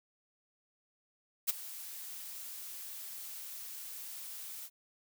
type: noise with ADSR envelope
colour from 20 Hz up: blue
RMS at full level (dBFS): -28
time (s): 1.47-4.7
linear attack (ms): 24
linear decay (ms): 18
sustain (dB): -17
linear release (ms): 55
effects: none